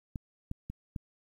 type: clicks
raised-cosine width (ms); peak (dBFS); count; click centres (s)
5; -24 / -23 / -26 / -23; 4; 0.158 / 0.514 / 0.7 / 0.962
effects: 10-bit